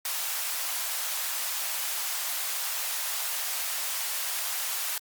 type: high-pass noise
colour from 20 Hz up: white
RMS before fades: -31 dBFS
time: 0.05-4.98 s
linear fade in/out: 2 ms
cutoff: 640 Hz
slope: 24 dB/octave
effects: Opus 48 kbps